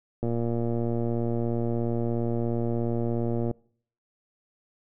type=click train; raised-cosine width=2 ms; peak=-16 dBFS; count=385; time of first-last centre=0.23-3.512 s; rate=117 Hz; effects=noise-tail reverb RT60 0.6 s tail -26 dB re dry